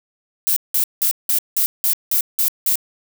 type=noise bursts; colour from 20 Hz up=violet; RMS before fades=-17 dBFS; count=9; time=0.47-2.756 s; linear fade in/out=0 ms; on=94 ms; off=180 ms; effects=none